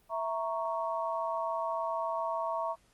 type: chord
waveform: sine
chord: A# diminished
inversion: second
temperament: equal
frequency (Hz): 659.3 / 932.3 / 1108.7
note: E5 / A#5 / C#6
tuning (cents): 0 / 0 / 0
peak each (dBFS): -34 / -35 / -36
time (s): 0.09-2.76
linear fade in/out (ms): 50
effects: pink hiss -67 dBFS RMS until 2.93 s + Opus 32 kbps